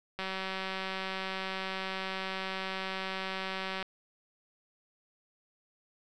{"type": "click train", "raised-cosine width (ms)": 0.3, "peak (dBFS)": -20, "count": 692, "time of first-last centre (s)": [0.19, 3.827], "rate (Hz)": 190, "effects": []}